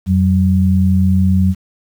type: tone pair together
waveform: sine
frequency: 88.96 / 188.5 Hz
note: F2 / F#3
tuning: +32 / +32 cents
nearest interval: octave + minor second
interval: 1300 cents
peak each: -12 dBFS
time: 0.06-1.55 s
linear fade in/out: 50 ms
effects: 7-bit